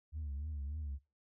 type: tone with vibrato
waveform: sine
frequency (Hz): 73.4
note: D2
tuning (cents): 0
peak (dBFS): -36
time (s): 0.12-0.99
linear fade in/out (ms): 50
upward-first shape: triangle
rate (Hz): 3.4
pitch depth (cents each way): 130
effects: noise-tail reverb RT60 0.3 s tail -21 dB re dry + tanh soft clip ceiling -36 dBFS